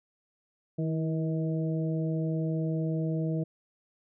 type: harmonic tone with a mistuned harmonic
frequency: 159.2 Hz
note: D#3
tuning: 40 cents sharp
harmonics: 1 / 2 / 3 / 4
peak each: -28 / -34 / -38 / -40 dBFS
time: 0.78-3.44 s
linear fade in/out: 10 ms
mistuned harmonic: 2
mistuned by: +28 cents
effects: none

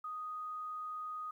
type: tone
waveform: sine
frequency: 1244.5 Hz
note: D#6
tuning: in tune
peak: -39 dBFS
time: 0.04-1.31 s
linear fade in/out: 5 ms
effects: 12-bit

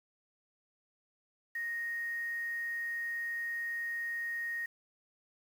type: tone with quantisation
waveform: sine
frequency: 1864.7 Hz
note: A#6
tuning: in tune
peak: -34 dBFS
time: 1.55-4.66 s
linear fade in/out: 5 ms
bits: 9
effects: none

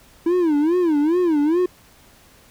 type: tone with vibrato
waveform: triangle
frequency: 324.1 Hz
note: E4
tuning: 29 cents flat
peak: -13 dBFS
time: 0.26-1.66 s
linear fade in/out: 5 ms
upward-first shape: sine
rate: 2.4 Hz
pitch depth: 200 cents each way
effects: pink hiss -51 dBFS RMS until 2.5 s

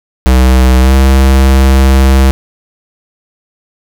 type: tone with pitch glide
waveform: square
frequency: 64.1 to 66.44 Hz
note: C2 to C2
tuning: -35 to +27 cents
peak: -4 dBFS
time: 0.26-2.31 s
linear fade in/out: 0 ms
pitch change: +62 cents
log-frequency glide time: 0.79-0.94 s
effects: none

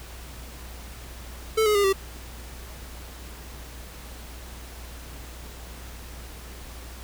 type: tone with pitch steps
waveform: square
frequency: 440 / 421.8 / 404.4 / 387.7 Hz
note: A4 / G#4 / G#4 / G4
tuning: 0 / +27 / -46 / -19 cents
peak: -19 dBFS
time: 1.57-1.93 s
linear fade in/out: 10 ms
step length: 90 ms
effects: added 60 Hz sine -40 dBFS peak until 7.03 s + pink hiss -44 dBFS RMS until 7.03 s

